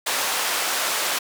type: band-pass noise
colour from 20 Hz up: pink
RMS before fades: -24 dBFS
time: 0.06-1.19 s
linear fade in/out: 10 ms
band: 740 to 16000 Hz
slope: 12 dB/octave
effects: none